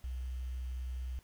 sine tone with quantisation, 63.1 Hz, B1, 38 cents sharp, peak -36 dBFS, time 0.04-1.19 s, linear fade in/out 0 ms, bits 10, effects pink hiss -66 dBFS RMS until 1.23 s

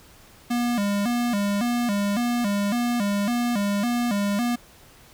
square tone with vibrato, 220.5 Hz, A3, 4 cents sharp, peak -22 dBFS, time 0.5-4.56 s, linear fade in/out 10 ms, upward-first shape square, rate 1.8 Hz, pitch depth 150 cents each way, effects pink hiss -51 dBFS RMS until 5.13 s

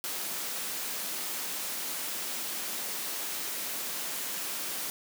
white high-pass noise, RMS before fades -35 dBFS, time 0.04-4.9 s, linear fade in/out 0 ms, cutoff 170 Hz, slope 24 dB/octave, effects none

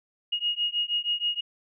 sine beating tone pair, 2869 / 2875.3 Hz, F7 / F7, +46 / +50 cents, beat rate 6.3 Hz, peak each -28 dBFS, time 0.32-1.41 s, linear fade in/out 10 ms, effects none

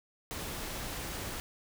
pink noise, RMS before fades -39 dBFS, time 0.31-1.4 s, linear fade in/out 0 ms, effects none

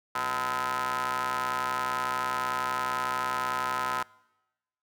sawtooth ring-modulated tone, 131 Hz, C3, 2 cents sharp, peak -21 dBFS, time 0.15-4.03 s, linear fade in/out 5 ms, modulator 1150 Hz, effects noise-tail reverb RT60 1.0 s tail -24 dB re dry + high-pass 80 Hz 12 dB/octave

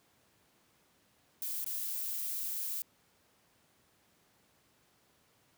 violet noise with dropouts, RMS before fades -37 dBFS, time 1.42-2.82 s, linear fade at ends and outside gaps 1 ms, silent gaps 1.644-1.663 s, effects pink hiss -69 dBFS RMS until 5.57 s + high-pass 100 Hz 12 dB/octave

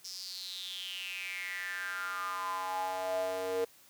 square tone with high-pass filter sweep, 93.2 Hz, F#2, 13 cents sharp, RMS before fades -37 dBFS, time 0.04-3.65 s, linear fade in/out 10 ms, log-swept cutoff 5400 to 470 Hz, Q 7.5, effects white hiss -60 dBFS RMS until 3.89 s + high-pass 60 Hz 12 dB/octave

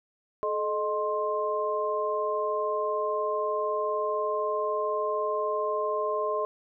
sine tone cluster, 430.2 / 617 / 1054 Hz, A4 / D#5 / C6, -39 / -15 / +12 cents, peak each -30 dBFS, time 0.43-6.45 s, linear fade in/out 0 ms, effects none

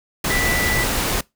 sine tone in noise, 1975.5 Hz, B6, in tune, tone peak -21 dBFS, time 0.3-0.84 s, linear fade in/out 5 ms, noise pink, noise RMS -21 dBFS, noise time 0.24-1.21 s, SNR -3 dB, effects noise-tail reverb RT60 0.2 s tail -23 dB re dry

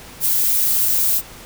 violet noise, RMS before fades -17 dBFS, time 0.2-1.22 s, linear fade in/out 50 ms, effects pink hiss -39 dBFS RMS until 1.45 s

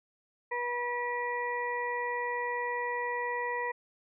harmonic tone with a mistuned harmonic, 485.2 Hz, B4, 31 cents flat, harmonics 1 / 2 / 4 / 5, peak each -36 / -34 / -35 / -46 dBFS, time 0.51-3.72 s, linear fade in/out 10 ms, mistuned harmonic 5, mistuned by -21 cents, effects none

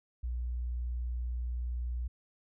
sine tone, 60.5 Hz, B1, 35 cents flat, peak -32 dBFS, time 0.23-2.08 s, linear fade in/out 10 ms, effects none

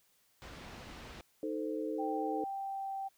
pink low-pass noise, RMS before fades -49 dBFS, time 0.42-1.21 s, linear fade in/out 0 ms, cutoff 4400 Hz, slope 12 dB/octave
sine chord, A diminished, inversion second, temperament equal with one note detuned, 311.1 / 440 / 518.7 Hz, Eb4 / A4 / C5, 0 / 0 / -15 cents, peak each -37 / -38 / -41 dBFS, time 1.43-2.44 s, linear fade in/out 2 ms
sine tone with pitch glide, 784 to 779.5 Hz, G5 to G5, 0 to -10 cents, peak -36 dBFS, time 1.98-3.09 s, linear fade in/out 20 ms, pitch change -10 cents, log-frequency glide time 2.58-2.95 s
effects white hiss -71 dBFS RMS until 3.17 s

